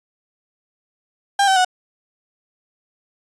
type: tone with pitch steps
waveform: 35% pulse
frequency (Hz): 799 / 766.9 / 736.1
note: G5 / G5 / F#5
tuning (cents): +33 / -38 / -9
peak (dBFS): -11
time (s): 1.39-1.648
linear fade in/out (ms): 5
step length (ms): 86
effects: resampled to 22050 Hz

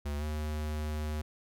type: tone with pitch glide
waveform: square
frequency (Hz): 72.8 to 76.11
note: D2 to D#2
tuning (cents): -15 to -38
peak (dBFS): -33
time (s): 0.05-1.22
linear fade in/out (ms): 10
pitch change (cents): +77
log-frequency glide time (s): 0.18-0.24
effects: none

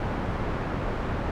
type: low-pass noise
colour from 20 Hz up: pink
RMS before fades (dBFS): -29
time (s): 0-1.31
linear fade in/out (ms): 2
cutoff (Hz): 1400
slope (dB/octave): 12
effects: none

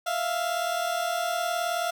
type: tone pair together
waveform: 30% pulse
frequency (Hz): 659.3 / 698.5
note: E5 / F5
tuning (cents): 0 / 0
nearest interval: minor second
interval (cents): 100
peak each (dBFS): -28 / -25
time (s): 0.06-1.91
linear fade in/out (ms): 10
effects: none

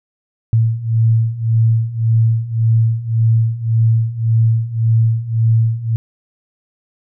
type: beating tone pair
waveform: sine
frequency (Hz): 112.2 / 114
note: A2 / A#2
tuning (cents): +34 / -38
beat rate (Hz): 1.8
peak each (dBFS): -16 / -13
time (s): 0.53-5.96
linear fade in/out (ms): 0
effects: none

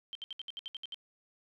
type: tone bursts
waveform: sine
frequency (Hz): 3136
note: G7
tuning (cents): 0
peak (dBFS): -38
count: 10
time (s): 0.13-0.944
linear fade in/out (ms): 0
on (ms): 22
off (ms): 66
effects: none

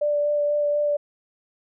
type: tone with vibrato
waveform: sine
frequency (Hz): 587.3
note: D5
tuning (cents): 0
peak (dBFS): -19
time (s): 0.01-0.97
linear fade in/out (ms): 10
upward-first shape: sine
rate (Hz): 4.1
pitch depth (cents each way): 11
effects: none

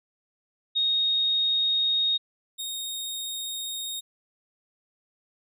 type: tone pair in turn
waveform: sine / sawtooth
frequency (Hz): 3729 / 3715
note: A#7 / A#7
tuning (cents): 0 / -7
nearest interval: unison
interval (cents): 7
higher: first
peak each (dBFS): -21 / -28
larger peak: first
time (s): 0.75-2.18 / 2.58-4.01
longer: neither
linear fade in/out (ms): 20
effects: none

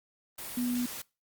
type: tone in noise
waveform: sine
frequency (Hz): 245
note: B3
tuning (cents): -14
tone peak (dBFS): -28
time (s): 0.57-0.86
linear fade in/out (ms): 5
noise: white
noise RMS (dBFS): -40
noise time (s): 0.38-1.02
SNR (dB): +9
effects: noise-tail reverb RT60 0.3 s tail -24 dB re dry + Opus 32 kbps

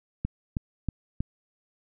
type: click train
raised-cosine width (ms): 5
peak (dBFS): -15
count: 4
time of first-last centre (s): 0.25-1.205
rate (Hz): 3.14
effects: none

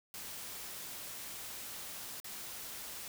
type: noise with dropouts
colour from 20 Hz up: white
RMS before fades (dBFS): -45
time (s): 0.14-3.08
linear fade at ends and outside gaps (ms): 1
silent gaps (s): 2.201-2.244
effects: none

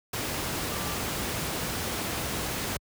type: tone in noise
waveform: sine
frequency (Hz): 1176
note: D6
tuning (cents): +2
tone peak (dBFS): -41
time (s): 0.71-0.94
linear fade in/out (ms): 5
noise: pink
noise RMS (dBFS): -31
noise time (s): 0.13-2.77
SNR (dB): -13
effects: high-pass 60 Hz 12 dB/octave

